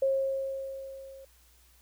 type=tone with level ramp; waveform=sine; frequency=539 Hz; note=C#5; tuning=49 cents flat; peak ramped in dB=-22 to -46 dBFS; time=0.02-1.25 s; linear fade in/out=5 ms; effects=added 60 Hz sine -61 dBFS peak until 1.81 s + white hiss -63 dBFS RMS until 1.81 s